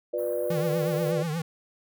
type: chord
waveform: sine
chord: B diminished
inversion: second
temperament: just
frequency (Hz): 355.6 / 493.9 / 592.7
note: F4 / B4 / D5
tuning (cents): +31 / 0 / +16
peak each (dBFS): -33 / -29 / -29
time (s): 0.13-1.23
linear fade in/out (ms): 10
type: band-stop noise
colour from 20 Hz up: white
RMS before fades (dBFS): -45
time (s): 0.18-1.12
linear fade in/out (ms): 5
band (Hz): 1600 to 10000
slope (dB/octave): 48
type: tone with vibrato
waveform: square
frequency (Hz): 159.8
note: D#3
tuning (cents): +47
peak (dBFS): -28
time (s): 0.5-1.42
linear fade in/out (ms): 5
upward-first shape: triangle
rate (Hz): 8.3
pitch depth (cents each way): 140
effects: none